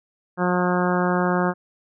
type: harmonic tone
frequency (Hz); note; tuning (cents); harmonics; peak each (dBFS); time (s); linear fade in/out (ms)
179.4; F3; +47; 1 / 2 / 3 / 4 / 5 / 6 / 7 / 8 / 9; -22 / -25 / -27 / -28 / -29 / -30 / -30 / -31 / -32; 0.37-1.54; 50
effects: none